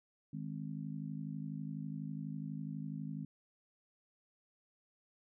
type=harmonic tone; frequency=52.1 Hz; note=G#1; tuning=6 cents sharp; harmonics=3 / 4 / 5; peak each=-42 / -44 / -46 dBFS; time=0.33-3.25 s; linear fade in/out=5 ms; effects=none